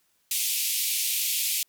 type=band-pass noise; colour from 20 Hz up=white; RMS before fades=-27 dBFS; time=0.31-1.63 s; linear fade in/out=2 ms; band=2300 to 16000 Hz; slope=48 dB/octave; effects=white hiss -69 dBFS RMS until 1.68 s